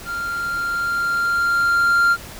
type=tone with level ramp; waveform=triangle; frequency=1391 Hz; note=F6; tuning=7 cents flat; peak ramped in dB=-22 to -10 dBFS; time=0.05-2.17 s; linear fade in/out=50 ms; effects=pink hiss -37 dBFS RMS until 2.39 s